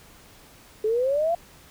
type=exponential sweep; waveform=sine; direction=up; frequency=421.3 to 700 Hz; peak=-20 dBFS; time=0.84-1.35 s; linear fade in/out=5 ms; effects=pink hiss -51 dBFS RMS until 1.7 s